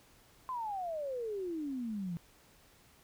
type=exponential sweep; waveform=sine; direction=down; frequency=1049 to 164.81 Hz; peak=-35 dBFS; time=0.49-2.17 s; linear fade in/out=0 ms; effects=pink hiss -63 dBFS RMS until 3.03 s